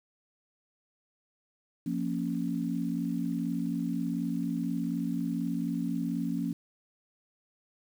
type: chord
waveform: sine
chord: Bb minor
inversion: second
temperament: equal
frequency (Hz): 174.61 / 233.1 / 277.2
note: F3 / Bb3 / Db4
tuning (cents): 0 / 0 / 0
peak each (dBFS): -33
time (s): 1.86-6.53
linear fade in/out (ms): 5
effects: 9-bit